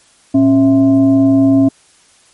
sine tone with frequency modulation, 272.6 Hz, C#4, 29 cents flat, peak -6 dBFS, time 0.34-1.69 s, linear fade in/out 10 ms, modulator 386 Hz, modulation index 0.48, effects white hiss -49 dBFS RMS until 2.33 s + MP3 48 kbps

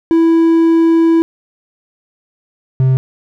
triangle tone pair in turn, 329.6 / 130.8 Hz, E4 / C3, 0 / 0 cents, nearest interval octave + major third, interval 1600 cents, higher first, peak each -5 / -6 dBFS, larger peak first, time 0.11-1.22 / 2.8-2.97 s, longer first, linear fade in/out 0 ms, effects none

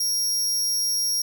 sawtooth tone with amplitude modulation, 5600 Hz, F8, 4 cents sharp, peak -16 dBFS, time 0-1.22 s, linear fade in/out 5 ms, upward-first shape sine, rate 206 Hz, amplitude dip 65%, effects none

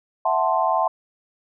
sine chord, F# half-diminished seventh, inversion third, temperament equal, 659.3 / 740 / 880 / 1046.5 Hz, E5 / F#5 / A5 / C6, 0 / 0 / 0 / 0 cents, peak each -23 dBFS, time 0.25-0.88 s, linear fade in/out 5 ms, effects none

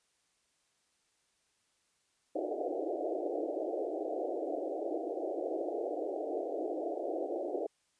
pink band-pass noise, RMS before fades -36 dBFS, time 2.35-7.67 s, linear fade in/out 10 ms, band 300 to 740 Hz, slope 96 dB/octave, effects white hiss -75 dBFS RMS until 7.99 s + resampled to 22050 Hz

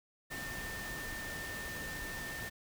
sine tone in noise, 1803 Hz, A6, 42 cents sharp, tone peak -42 dBFS, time 0.3-2.5 s, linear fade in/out 20 ms, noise pink, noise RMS -44 dBFS, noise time 0.3-2.5 s, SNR -1 dB, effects none

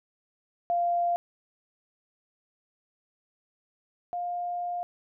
sine tone pair in turn, 695 / 705.1 Hz, F5 / F5, -9 / +16 cents, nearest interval unison, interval 25 cents, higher second, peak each -23 / -29 dBFS, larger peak first, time 0.7-1.16 / 4.13-4.83 s, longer second, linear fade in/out 0 ms, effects none

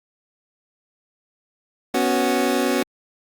25% pulse chord, B suspended second, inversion none, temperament equal, 246.9 / 277.2 / 370 Hz, B3 / C#4 / F#4, 0 / 0 / 0 cents, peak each -19 dBFS, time 1.94-2.83 s, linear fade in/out 5 ms, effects Opus 48 kbps

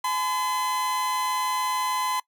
40% pulse tone pair together, 851 / 1017.6 Hz, G#5 / C6, +42 / -48 cents, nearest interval minor third, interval 310 cents, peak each -32 / -24 dBFS, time 0.04-2.2 s, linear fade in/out 5 ms, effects noise-tail reverb RT60 0.1 s tail -22 dB re dry

